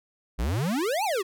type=exponential two-way sweep; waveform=square; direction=up then down; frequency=49.74 to 915 to 350.4 Hz; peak=-25 dBFS; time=0.38-1.23 s; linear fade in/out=20 ms; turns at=1.04 s; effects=none